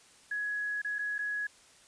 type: tone with dropouts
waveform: sine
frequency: 1676 Hz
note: G#6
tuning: 15 cents sharp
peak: -31 dBFS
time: 0.31-1.47 s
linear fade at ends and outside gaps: 5 ms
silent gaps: 0.818-0.846 / 0.985-0.99 / 1.182-1.189 s
effects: white hiss -59 dBFS RMS until 1.87 s + resampled to 22050 Hz